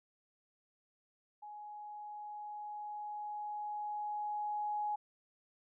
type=tone with level ramp; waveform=sine; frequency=837 Hz; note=G#5; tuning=13 cents sharp; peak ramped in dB=-46 to -33 dBFS; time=1.42-4.96 s; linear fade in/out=10 ms; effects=none